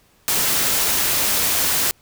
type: noise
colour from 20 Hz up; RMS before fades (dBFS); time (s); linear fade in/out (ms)
white; -19; 0.28-1.91; 0
effects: pink hiss -57 dBFS RMS until 2.01 s